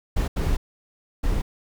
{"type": "noise bursts at uneven times", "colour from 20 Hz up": "brown", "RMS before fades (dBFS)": -22, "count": 3, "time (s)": [[0.16, 0.28], [0.36, 0.57], [1.23, 1.42]], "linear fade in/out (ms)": 10, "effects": []}